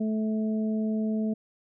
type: harmonic tone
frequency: 217.4 Hz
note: A3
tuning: 21 cents flat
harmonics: 1 / 2 / 3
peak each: -25 / -36 / -39 dBFS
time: 0-1.34 s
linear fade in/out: 10 ms
effects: none